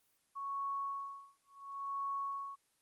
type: tone with tremolo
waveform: sine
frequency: 1108.7 Hz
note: C#6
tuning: in tune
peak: -35 dBFS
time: 0.35-2.56 s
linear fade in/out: 20 ms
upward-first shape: sine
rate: 0.71 Hz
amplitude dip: 100%
effects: white hiss -75 dBFS RMS until 2.81 s + Opus 24 kbps